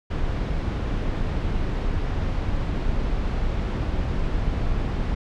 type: noise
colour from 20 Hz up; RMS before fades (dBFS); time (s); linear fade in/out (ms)
brown; -24; 0.1-5.15; 10
effects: low-pass 4000 Hz 12 dB/octave